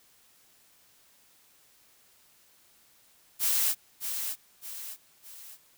blue noise with echo, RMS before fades -26 dBFS, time 3.39-3.75 s, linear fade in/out 50 ms, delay 610 ms, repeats 3, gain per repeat -7 dB, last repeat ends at 5.58 s, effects white hiss -62 dBFS RMS until 5.77 s

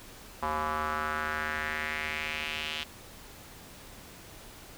square tone with band-pass filter sweep, 77 Hz, D#2, 17 cents flat, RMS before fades -33 dBFS, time 0.42-2.84 s, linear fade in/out 10 ms, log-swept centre 1000 to 3100 Hz, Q 3.1, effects pink hiss -49 dBFS RMS until 4.77 s

